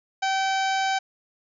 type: harmonic tone with a mistuned harmonic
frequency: 771 Hz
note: G5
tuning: 29 cents flat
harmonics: 1 / 2 / 3 / 4 / 5 / 6 / 7 / 8 / 9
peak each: -23 / -29 / -33 / -35 / -37 / -39 / -40 / -41 / -42 dBFS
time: 0.22-0.99 s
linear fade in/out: 10 ms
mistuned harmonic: 7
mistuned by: -52 cents
effects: none